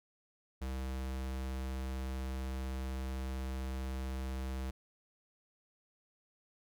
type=tone; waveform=square; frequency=65.41 Hz; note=C2; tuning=in tune; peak=-37 dBFS; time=0.61-4.71 s; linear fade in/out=10 ms; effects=none